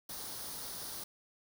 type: noise with comb filter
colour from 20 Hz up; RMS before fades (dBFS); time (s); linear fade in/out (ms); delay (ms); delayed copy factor
white; -43; 0.09-1.04; 5; 0.2; +0.6
effects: none